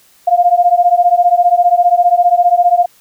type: beating tone pair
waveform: sine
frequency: 697 / 712 Hz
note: F5 / F5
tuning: -4 / +33 cents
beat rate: 15 Hz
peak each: -10 dBFS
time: 0.27-2.86 s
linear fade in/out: 10 ms
effects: white hiss -49 dBFS RMS until 3 s